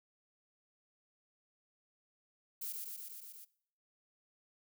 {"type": "noise with echo", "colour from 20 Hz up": "violet", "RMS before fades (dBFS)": -41, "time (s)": [2.61, 2.73], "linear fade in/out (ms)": 10, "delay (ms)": 120, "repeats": 6, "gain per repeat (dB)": -2, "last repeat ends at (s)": 3.45, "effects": ["noise-tail reverb RT60 0.6 s tail -20 dB re dry"]}